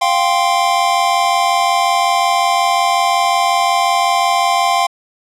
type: chord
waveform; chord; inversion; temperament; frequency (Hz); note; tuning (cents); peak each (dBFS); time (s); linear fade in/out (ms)
square; F suspended second; none; equal; 698.5 / 784 / 1046.5; F5 / G5 / C6; 0 / 0 / 0; -17; 0.01-4.87; 10
effects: low-pass 9000 Hz 12 dB/octave